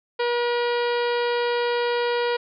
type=harmonic tone with a mistuned harmonic; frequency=480 Hz; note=B4; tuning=49 cents flat; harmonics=1 / 2 / 3 / 4 / 5 / 6 / 7 / 8 / 9 / 10; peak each=-22 / -28 / -32 / -34 / -36 / -38 / -39 / -40 / -41 / -42 dBFS; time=0.19-2.37 s; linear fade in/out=10 ms; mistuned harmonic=7; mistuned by=-46 cents; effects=none